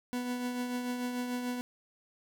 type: tone with tremolo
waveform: 40% pulse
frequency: 246.9 Hz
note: B3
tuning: in tune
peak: -30 dBFS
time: 0.13-1.61 s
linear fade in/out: 0 ms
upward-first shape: triangle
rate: 6.8 Hz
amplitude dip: 45%
effects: none